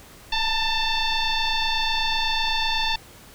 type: tone with frequency modulation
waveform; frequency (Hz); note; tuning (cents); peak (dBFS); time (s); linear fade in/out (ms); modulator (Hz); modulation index
sine; 1774; A6; +14; -20; 0.32-2.96; 5; 894; 3
effects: pink hiss -47 dBFS RMS until 3.34 s